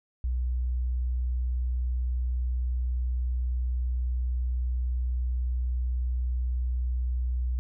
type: tone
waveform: sine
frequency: 61.8 Hz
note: B1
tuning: 2 cents sharp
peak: -25 dBFS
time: 0.24-7.59 s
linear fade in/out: 0 ms
effects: none